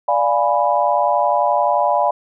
sine chord, D diminished seventh, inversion none, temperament equal, 587.3 / 698.5 / 830.6 / 987.8 Hz, D5 / F5 / Ab5 / Cb6, 0 / 0 / 0 / 0 cents, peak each -19 dBFS, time 0.08-2.11 s, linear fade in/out 5 ms, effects none

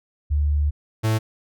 sine / 45% pulse tone pair in turn, 73.42 / 110.01 Hz, D2 / A2, 0 / 0 cents, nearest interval perfect fifth, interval 700 cents, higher second, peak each -17 / -18 dBFS, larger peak first, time 0.3-0.71 / 1.03-1.19 s, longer first, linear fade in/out 20 ms, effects none

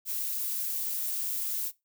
violet noise with amplitude modulation, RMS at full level -31 dBFS, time 0.05-1.72 s, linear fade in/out 50 ms, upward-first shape sine, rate 260 Hz, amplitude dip 25%, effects noise-tail reverb RT60 0.2 s tail -19 dB re dry

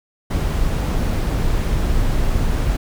brown noise, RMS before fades -18 dBFS, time 0.3-2.77 s, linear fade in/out 10 ms, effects none

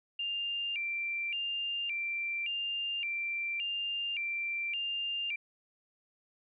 sine tone with vibrato, 2568 Hz, E7, 46 cents flat, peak -32 dBFS, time 0.19-5.36 s, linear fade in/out 5 ms, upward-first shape square, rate 0.88 Hz, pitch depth 150 cents each way, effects none

